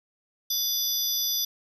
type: tone cluster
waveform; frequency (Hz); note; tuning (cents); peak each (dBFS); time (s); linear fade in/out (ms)
sine; 3527 / 4913 / 5890 / 11890; A7 / D#8 / F#8 / F#9; +3 / -23 / -9 / +7; -30; 0.5-1.45; 5
effects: none